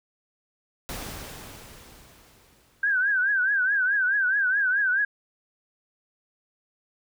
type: noise with exponential decay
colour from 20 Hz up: pink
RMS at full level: -34 dBFS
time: 0.89-3.56 s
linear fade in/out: 0 ms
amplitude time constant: 580 ms
type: tone with vibrato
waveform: sine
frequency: 1568 Hz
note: G6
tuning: in tune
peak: -20 dBFS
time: 2.83-5.05 s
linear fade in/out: 5 ms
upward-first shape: triangle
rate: 4.7 Hz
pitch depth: 140 cents each way
effects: none